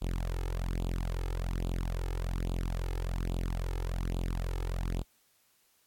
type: tone with flanger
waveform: sawtooth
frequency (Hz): 43.65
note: F1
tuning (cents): 0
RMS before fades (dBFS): -33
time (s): 0.01-5.03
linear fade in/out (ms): 20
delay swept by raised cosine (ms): 0.26 to 2.36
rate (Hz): 1.2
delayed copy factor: +0.95
effects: white hiss -69 dBFS RMS until 5.86 s + AAC 64 kbps